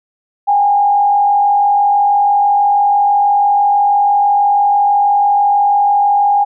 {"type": "tone with frequency modulation", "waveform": "sine", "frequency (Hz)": 813, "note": "G#5", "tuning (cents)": -37, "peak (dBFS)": -8, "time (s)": [0.47, 6.45], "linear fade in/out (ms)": 20, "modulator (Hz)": 46.1, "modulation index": 0.45, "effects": []}